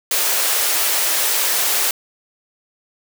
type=high-pass noise; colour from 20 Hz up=white; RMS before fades=-18 dBFS; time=0.11-1.91 s; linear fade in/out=2 ms; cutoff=380 Hz; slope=24 dB/octave; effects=none